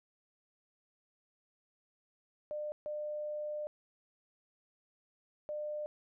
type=tone bursts at uneven times; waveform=sine; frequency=600 Hz; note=D5; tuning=37 cents sharp; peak=-36 dBFS; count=3; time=2.51-2.72 / 2.86-3.67 / 5.49-5.86 s; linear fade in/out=0 ms; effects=none